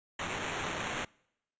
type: noise with sample-and-hold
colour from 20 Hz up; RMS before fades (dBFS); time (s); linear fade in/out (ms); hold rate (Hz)
blue; -36; 0.19-1.05; 5; 4900
effects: noise-tail reverb RT60 0.8 s tail -26 dB re dry + resampled to 16000 Hz